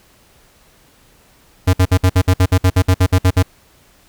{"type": "tone bursts", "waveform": "square", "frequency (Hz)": 92.3, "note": "F#2", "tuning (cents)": -4, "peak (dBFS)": -9, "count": 15, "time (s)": [1.67, 3.428], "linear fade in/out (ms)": 10, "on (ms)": 64, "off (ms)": 57, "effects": ["pink hiss -51 dBFS RMS until 4.08 s"]}